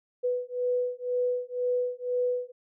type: beating tone pair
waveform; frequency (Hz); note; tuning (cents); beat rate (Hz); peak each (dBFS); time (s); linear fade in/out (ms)
sine; 493.9 / 495.9; B4 / B4; 0 / +7; 2; -29; 0.23-2.52; 20
effects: none